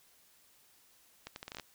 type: accelerating click train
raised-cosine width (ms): 0.2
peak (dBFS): -25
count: 9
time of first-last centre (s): 1.27-1.598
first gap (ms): 91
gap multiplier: 0.75
effects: white hiss -65 dBFS RMS until 1.74 s